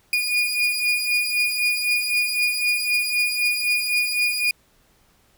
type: beating tone pair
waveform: 35% pulse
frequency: 2442 / 2445.9 Hz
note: D#7 / D#7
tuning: -33 / -30 cents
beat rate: 3.9 Hz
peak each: -23 / -19 dBFS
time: 0.13-4.51 s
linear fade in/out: 2 ms
effects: pink hiss -60 dBFS RMS until 5.37 s